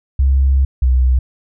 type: tone pair in turn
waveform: sine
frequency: 67.4 / 63.62 Hz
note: C#2 / C2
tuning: -48 / -48 cents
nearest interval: minor second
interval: 100 cents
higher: first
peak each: -8 dBFS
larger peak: neither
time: 0.19-0.65 / 0.82-1.19 s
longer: first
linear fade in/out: 5 ms
effects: tanh soft clip ceiling -5 dBFS